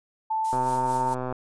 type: tone with pitch glide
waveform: sine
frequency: 880 to 906.8 Hz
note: A5 to A#5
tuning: 0 to -48 cents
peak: -23 dBFS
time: 0.3-1.14 s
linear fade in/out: 10 ms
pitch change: +52 cents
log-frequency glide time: 0.43-0.69 s
type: noise with tremolo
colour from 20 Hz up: violet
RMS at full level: -35 dBFS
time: 0.44-1.15 s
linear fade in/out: 10 ms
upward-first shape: sine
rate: 4.5 Hz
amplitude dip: 65%
type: click train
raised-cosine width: 1 ms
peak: -17 dBFS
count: 102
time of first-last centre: 0.53-1.325 s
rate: 127 Hz
effects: resampled to 22050 Hz